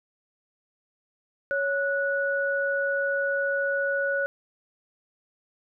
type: tone pair together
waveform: sine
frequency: 556 / 1470.3 Hz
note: C#5 / F#6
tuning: +5 / -11 cents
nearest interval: octave + perfect fourth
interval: 1684 cents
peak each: -26 dBFS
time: 1.51-4.26 s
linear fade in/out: 0 ms
effects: none